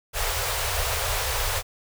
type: band-stop noise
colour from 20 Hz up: pink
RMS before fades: -26 dBFS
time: 0.13-1.63 s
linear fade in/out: 50 ms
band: 110 to 440 Hz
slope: 48 dB/octave
effects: none